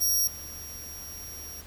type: tone with level steps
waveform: 20% pulse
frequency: 5650 Hz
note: F8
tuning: 19 cents sharp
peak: -17 / -34 dBFS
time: 0-1.62 s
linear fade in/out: 20 ms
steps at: 0.27 s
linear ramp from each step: 5 ms
effects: added 76 Hz sine -49 dBFS peak until 1.66 s + pink hiss -49 dBFS RMS until 1.66 s